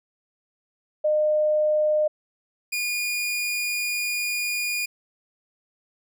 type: tone pair in turn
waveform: sine / sawtooth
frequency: 609 / 2436 Hz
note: D#5 / D#7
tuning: -37 / -37 cents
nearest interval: 2 octaves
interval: 2400 cents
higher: second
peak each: -18 / -21 dBFS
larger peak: first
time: 1.04-2.08 / 2.72-4.86 s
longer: second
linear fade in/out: 10 ms
effects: none